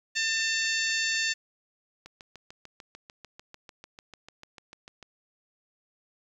harmonic tone, 896 Hz, A5, 31 cents sharp, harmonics 2 / 3 / 4 / 5 / 6 / 7 / 8, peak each -29 / -32 / -35 / -33 / -38 / -38 / -36 dBFS, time 0.15-1.34 s, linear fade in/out 20 ms
click train, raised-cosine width 0.2 ms, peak -28 dBFS, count 21, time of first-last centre 2.06-5.027 s, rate 6.74 Hz
effects 10-bit

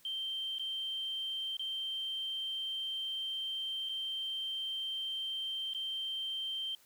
sine tone with dropouts, 3136 Hz, G7, in tune, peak -34 dBFS, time 0.05-6.75 s, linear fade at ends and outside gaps 2 ms, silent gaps 0.584-0.595 / 1.569-1.594 / 3.889-3.893 / 5.735-5.747 s, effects tanh soft clip ceiling -30 dBFS + white hiss -64 dBFS RMS until 6.85 s

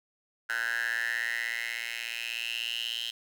10% pulse tone with high-pass filter sweep, 116.5 Hz, A#2, 1 cent flat, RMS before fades -33 dBFS, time 0.49-3.11 s, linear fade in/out 10 ms, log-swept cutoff 1500 to 3200 Hz, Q 7.8, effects none

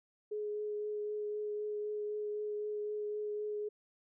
sine tone with vibrato, 420 Hz, G#4, 19 cents sharp, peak -35 dBFS, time 0.31-3.69 s, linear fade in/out 10 ms, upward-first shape triangle, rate 3.9 Hz, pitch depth 13 cents each way, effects none

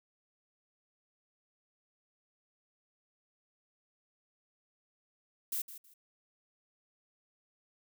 violet noise with echo, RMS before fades -35 dBFS, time 5.52-5.62 s, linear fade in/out 5 ms, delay 160 ms, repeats 2, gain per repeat -13 dB, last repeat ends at 5.94 s, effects none

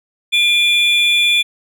triangle tone pair together, 2400 / 3458 Hz, D7 / A7, +37 / -31 cents, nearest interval tritone, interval 632 cents, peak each -12 dBFS, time 0.32-1.43 s, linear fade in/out 20 ms, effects none

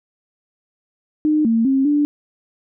sine tone with pitch steps, 305.2 / 227.2 / 268.6 / 292.8 Hz, D#4 / A#3 / C4 / D4, -33 / -44 / +46 / -5 cents, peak -13 dBFS, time 1.25-2.05 s, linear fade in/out 0 ms, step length 200 ms, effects none

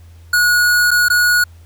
square tone with dropouts, 1454 Hz, F#6, 31 cents flat, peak -11 dBFS, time 0.33-1.44 s, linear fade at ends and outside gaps 5 ms, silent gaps 0.908-0.913 / 1.085-1.1 s, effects added 84 Hz sine -38 dBFS peak until 1.65 s + pink hiss -53 dBFS RMS until 1.65 s

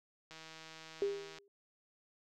click train, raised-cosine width 0.2 ms, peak -34 dBFS, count 173, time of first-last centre 0.31-1.385 s, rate 160 Hz
sine tone with exponential decay, 401 Hz, G4, 39 cents sharp, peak -28 dBFS, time 1.02-1.48 s, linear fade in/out 1 ms, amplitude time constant 100 ms
effects none

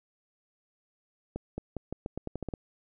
accelerating click train, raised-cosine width 2 ms, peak -21 dBFS, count 11, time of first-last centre 1.36-2.538 s, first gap 220 ms, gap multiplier 0.85, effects none

